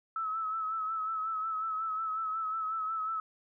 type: tone with vibrato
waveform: sine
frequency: 1300 Hz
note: E6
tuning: 24 cents flat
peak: -31 dBFS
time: 0.16-3.2 s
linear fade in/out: 2 ms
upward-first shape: sine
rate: 5.5 Hz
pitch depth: 39 cents each way
effects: none